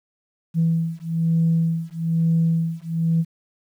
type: beating tone pair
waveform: sine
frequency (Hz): 164.1 / 165.2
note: E3 / E3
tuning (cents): -8 / +4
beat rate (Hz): 1.1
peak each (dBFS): -20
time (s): 0.54-3.25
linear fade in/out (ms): 50
effects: tanh soft clip ceiling -11 dBFS + 9-bit